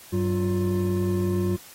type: tone cluster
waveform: triangle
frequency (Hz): 96.9 / 188.5 / 352.8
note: G2 / F#3 / F4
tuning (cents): -20 / +32 / +18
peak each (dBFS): -24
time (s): 0.12-1.57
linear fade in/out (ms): 20
effects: white hiss -47 dBFS RMS until 1.74 s + AAC 48 kbps